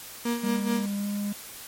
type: tone with tremolo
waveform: 35% pulse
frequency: 236.2 Hz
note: A#3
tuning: 23 cents sharp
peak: -22 dBFS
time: 0.25-0.86 s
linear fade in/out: 5 ms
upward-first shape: sine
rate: 4.7 Hz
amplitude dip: 70%
type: tone with pitch glide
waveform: triangle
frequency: 201.4 to 204 Hz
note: G3 to G#3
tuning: +47 to -31 cents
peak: -25 dBFS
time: 0.43-1.33 s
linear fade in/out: 10 ms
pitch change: +22 cents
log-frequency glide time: 1-1.05 s
effects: white hiss -42 dBFS RMS until 1.67 s + MP3 64 kbps